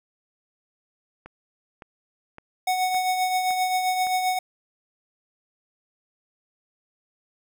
click train, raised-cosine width 0.5 ms, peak -26 dBFS, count 6, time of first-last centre 1.26-4.069 s, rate 1.78 Hz
square tone with tremolo, 740 Hz, F#5, in tune, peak -20 dBFS, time 2.67-4.39 s, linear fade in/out 5 ms, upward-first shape triangle, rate 7.6 Hz, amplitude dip 50%
effects none

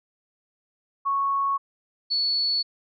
sine tone pair in turn, 1106 / 4424 Hz, C#6 / C#8, -4 / -4 cents, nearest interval 2 octaves, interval 2400 cents, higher second, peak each -21 dBFS, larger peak neither, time 1.05-1.58 / 2.1-2.63 s, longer neither, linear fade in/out 20 ms, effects none

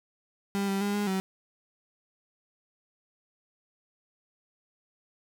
35% pulse tone with pitch steps, 199 / 195.7 / 202.9 / 205.6 / 190.1 Hz, G3 / G3 / G#3 / G#3 / F#3, +26 / -3 / -40 / -17 / +47 cents, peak -25 dBFS, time 0.55-1.2 s, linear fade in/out 0 ms, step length 130 ms, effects none

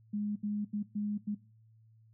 sine tone bursts at uneven times, 207.7 Hz, G#3, in tune, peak -31 dBFS, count 5, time 0.13-0.36 / 0.43-0.65 / 0.73-0.83 / 0.95-1.18 / 1.27-1.35 s, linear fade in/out 10 ms, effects noise-tail reverb RT60 0.4 s tail -20 dB re dry + added 111 Hz sine -59 dBFS peak until 2.13 s

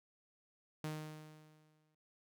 sawtooth tone with exponential decay, 154.4 Hz, D#3, 13 cents flat, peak -34 dBFS, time 0.84-1.95 s, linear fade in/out 2 ms, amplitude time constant 240 ms, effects none

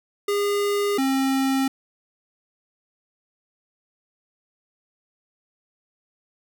square tone pair in turn, 407.1 / 267.9 Hz, G#4 / C4, -35 / +41 cents, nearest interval perfect fifth, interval 724 cents, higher first, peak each -21 / -20 dBFS, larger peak second, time 0.28-0.98 / 0.98-1.68 s, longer neither, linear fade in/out 5 ms, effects none

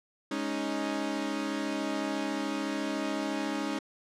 sawtooth chord, Ab suspended fourth, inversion none, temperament equal, 207.7 / 277.2 / 311.1 Hz, Ab3 / Db4 / Eb4, 0 / 0 / 0 cents, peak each -33 / -30 / -30 dBFS, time 0.31-3.79 s, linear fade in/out 5 ms, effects low-pass 7000 Hz 12 dB/octave

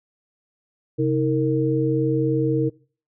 sine tone cluster, 133.5 / 316.8 / 460.3 Hz, C3 / D#4 / A#4, +35 / +31 / -22 cents, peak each -22 dBFS, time 0.98-2.7 s, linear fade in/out 20 ms, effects noise-tail reverb RT60 0.4 s tail -21 dB re dry

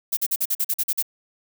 violet noise bursts, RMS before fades -22 dBFS, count 10, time 0.12-1.026 s, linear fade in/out 10 ms, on 51 ms, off 44 ms, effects none

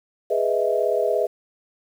sine chord, E major seventh, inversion first, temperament equal, 415.3 / 493.9 / 622.3 / 659.3 Hz, G#4 / B4 / D#5 / E5, 0 / 0 / 0 / 0 cents, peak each -24 dBFS, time 0.3-1.27 s, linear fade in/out 10 ms, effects 8-bit

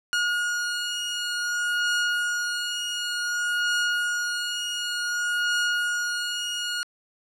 sawtooth beating tone pair, 1437 / 1437.55 Hz, F6 / F6, +49 / +50 cents, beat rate 0.55 Hz, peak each -22 / -26 dBFS, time 0.13-6.83 s, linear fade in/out 0 ms, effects low-pass 8000 Hz 12 dB/octave

